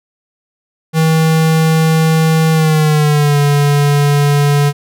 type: tone with pitch glide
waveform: square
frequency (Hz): 160.1 to 144.29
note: D#3 to D3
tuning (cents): +50 to -30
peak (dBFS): -9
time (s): 0.93-4.73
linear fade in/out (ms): 50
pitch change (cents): -180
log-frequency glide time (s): 2.52-3.38
effects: none